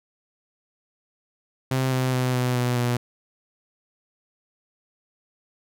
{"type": "tone with pitch steps", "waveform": "sawtooth", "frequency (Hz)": [130.81, 128.93, 127.09, 125.26, 123.47, 121.7], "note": ["C3", "C3", "C3", "B2", "B2", "B2"], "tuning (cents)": [0, -25, -50, 25, 0, -25], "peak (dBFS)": -17, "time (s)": [1.71, 2.97], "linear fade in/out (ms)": 5, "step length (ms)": 210, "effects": []}